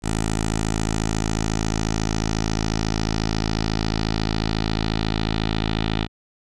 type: tone with low-pass filter sweep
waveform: 10% pulse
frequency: 54.1 Hz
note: A1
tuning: 29 cents flat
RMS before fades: -23 dBFS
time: 0.02-6.08 s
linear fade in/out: 50 ms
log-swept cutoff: 8200 to 3600 Hz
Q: 3.1
effects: none